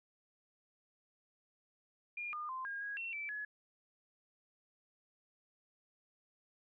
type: tone with pitch steps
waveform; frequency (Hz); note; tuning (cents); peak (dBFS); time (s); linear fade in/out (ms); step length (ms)
sine; 2416 / 1214 / 1039 / 1622 / 1649 / 2714 / 2322 / 1694; D7 / D#6 / C6 / G#6 / G#6 / E7 / D7 / G#6; +48 / -43 / -12 / -41 / -13 / +50 / -20 / +34; -39; 2.17-3.45; 5; 160
effects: none